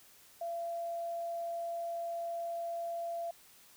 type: tone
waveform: sine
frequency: 680 Hz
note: F5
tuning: 46 cents flat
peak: -35 dBFS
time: 0.41-3.31 s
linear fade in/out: 5 ms
effects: white hiss -60 dBFS RMS until 3.76 s